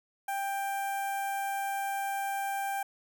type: tone with notch filter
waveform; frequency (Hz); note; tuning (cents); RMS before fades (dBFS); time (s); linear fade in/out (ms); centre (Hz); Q
sawtooth; 790; G5; +13; -33; 0.28-2.83; 5; 4300; 0.56
effects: none